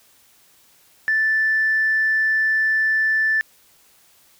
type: tone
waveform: sine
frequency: 1760 Hz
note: A6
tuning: in tune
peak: -15 dBFS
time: 1.08-3.41 s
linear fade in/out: 0 ms
effects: tanh soft clip ceiling -11 dBFS + white hiss -55 dBFS RMS until 4.39 s